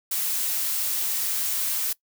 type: noise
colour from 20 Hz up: blue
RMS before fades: -26 dBFS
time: 0.11-1.93 s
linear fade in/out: 5 ms
effects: noise-tail reverb RT60 0.1 s tail -21 dB re dry